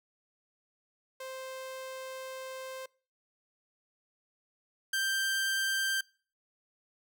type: tone pair in turn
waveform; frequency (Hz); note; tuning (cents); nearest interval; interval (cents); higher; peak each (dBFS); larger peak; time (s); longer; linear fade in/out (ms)
sawtooth; 523.3 / 1572.7; C5 / G6; 0 / +5; octave + perfect fifth; 1905; second; -36 / -25; second; 1.2-2.86 / 4.93-6.01; first; 5
effects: noise-tail reverb RT60 0.4 s tail -24 dB re dry